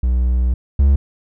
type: tone pair in turn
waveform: triangle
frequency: 61.74 / 69.17 Hz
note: B1 / C#2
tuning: 0 / -3 cents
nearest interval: major second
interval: 197 cents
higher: second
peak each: -11 / -7 dBFS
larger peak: second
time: 0.03-0.54 / 0.79-0.96 s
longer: first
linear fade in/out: 5 ms
effects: none